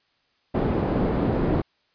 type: low-pass noise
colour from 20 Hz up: white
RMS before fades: -23 dBFS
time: 0.54-1.62 s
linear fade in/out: 10 ms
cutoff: 400 Hz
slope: 12 dB/octave
effects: white hiss -67 dBFS RMS until 1.94 s + resampled to 11025 Hz